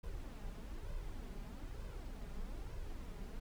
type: noise with flanger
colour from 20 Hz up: brown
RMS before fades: -45 dBFS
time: 0.03-3.4 s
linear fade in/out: 10 ms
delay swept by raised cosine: 1.9 to 5 ms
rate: 1.1 Hz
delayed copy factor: +0.55
effects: none